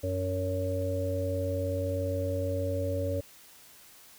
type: harmonic tone with a mistuned harmonic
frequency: 93.3 Hz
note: F#2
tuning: 15 cents sharp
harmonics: 1 / 3 / 5 / 6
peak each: -31 / -37 / -37 / -32 dBFS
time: 0.03-3.21 s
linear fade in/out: 10 ms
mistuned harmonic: 5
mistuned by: -23 cents
effects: white hiss -54 dBFS RMS until 4.18 s